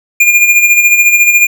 square tone with tremolo, 2414 Hz, D7, 47 cents sharp, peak -3 dBFS, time 0.2-1.47 s, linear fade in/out 5 ms, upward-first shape sine, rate 14 Hz, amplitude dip 55%, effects none

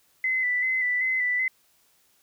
sine tone with vibrato, 2012 Hz, B6, 32 cents sharp, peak -22 dBFS, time 0.24-1.48 s, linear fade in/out 2 ms, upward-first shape square, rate 2.6 Hz, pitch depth 28 cents each way, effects white hiss -64 dBFS RMS until 2.22 s

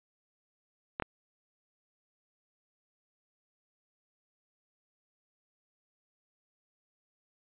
clicks, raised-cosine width 0.5 ms, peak -17 dBFS, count 2, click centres 0.999 / 1.023 s, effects resampled to 8000 Hz

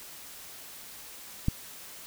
click, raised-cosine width 5 ms, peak -12 dBFS, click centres 1.484 s, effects white hiss -46 dBFS RMS until 2.06 s

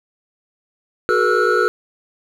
triangle tone cluster, 369.9 / 427.6 / 477.4 / 1328 / 1443 Hz, F#4 / A4 / A#4 / E6 / F#6, 0 / -49 / +41 / +12 / -44 cents, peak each -18 dBFS, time 1.09-1.68 s, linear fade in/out 0 ms, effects none

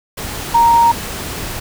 sine tone in noise, 932.3 Hz, A#5, in tune, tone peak -7 dBFS, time 0.54-0.92 s, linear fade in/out 10 ms, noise pink, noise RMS -25 dBFS, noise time 0.17-1.6 s, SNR +15 dB, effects none

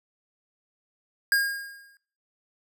square tone with exponential decay, 1622 Hz, G#6, 41 cents flat, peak -18 dBFS, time 1.32-1.97 s, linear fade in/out 1 ms, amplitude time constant 140 ms, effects noise-tail reverb RT60 0.4 s tail -19 dB re dry

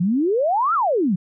sine exponential two-way sweep, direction up then down, 164.81 to 1400 to 164.81 Hz, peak -16 dBFS, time 0-1.16 s, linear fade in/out 10 ms, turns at 0.74 s, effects none

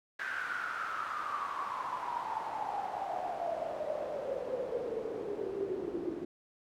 pink noise with band-pass filter sweep, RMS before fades -37 dBFS, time 0.19-6.25 s, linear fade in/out 5 ms, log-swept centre 1600 to 330 Hz, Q 9.8, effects none

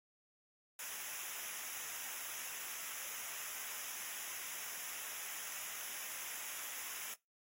white noise with comb filter, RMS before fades -45 dBFS, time 0.79-7.14 s, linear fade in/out 2 ms, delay 0.23 ms, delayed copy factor -0.8, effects noise-tail reverb RT60 0.2 s tail -22 dB re dry + AAC 48 kbps

